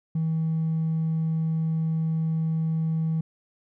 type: tone with hard clipping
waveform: sine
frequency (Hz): 160.9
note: E3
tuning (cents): -42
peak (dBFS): -23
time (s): 0.15-3.21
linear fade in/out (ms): 5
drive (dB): 1
effects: none